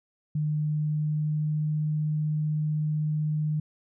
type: tone with pitch glide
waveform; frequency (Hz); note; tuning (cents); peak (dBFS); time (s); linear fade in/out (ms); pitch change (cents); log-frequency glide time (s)
sine; 151.5 to 152.64; D#3 to D#3; -46 to -33; -24; 0.35-3.6; 5; +13; 0.68-1.75
effects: none